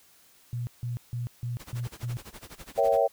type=tone bursts; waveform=sine; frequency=120.6 Hz; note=B2; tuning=41 cents flat; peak=-29 dBFS; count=6; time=0.53-2.17 s; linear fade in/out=0 ms; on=140 ms; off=160 ms
type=noise with tremolo; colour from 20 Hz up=pink; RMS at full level=-43 dBFS; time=1.59-2.98 s; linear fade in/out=10 ms; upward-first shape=sine; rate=12 Hz; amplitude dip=100%
type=chord; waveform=sine; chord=A# diminished seventh; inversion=none; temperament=equal with one note detuned; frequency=466.2 / 554.4 / 659.3 / 776.8 Hz; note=A#4 / C#5 / E5 / G5; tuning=0 / 0 / 0 / -16 cents; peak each=-27 / -24 / -25 / -27 dBFS; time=2.77-3.08 s; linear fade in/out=20 ms
effects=white hiss -59 dBFS RMS until 3.12 s